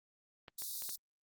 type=clicks; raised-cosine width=0.3 ms; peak=-33 dBFS; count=4; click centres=0.482 / 0.621 / 0.822 / 0.892 s
type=high-pass noise; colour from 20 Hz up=white; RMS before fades=-42 dBFS; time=0.58-0.96 s; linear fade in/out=5 ms; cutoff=3700 Hz; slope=96 dB/octave
effects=Opus 24 kbps